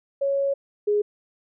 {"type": "tone pair in turn", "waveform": "sine", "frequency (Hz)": [554.4, 415.3], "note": ["C#5", "G#4"], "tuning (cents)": [0, 0], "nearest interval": "perfect fourth", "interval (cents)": 500, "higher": "first", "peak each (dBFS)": [-20, -18], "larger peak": "second", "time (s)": [[0.21, 0.54], [0.87, 1.02]], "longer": "first", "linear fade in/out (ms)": 10, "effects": []}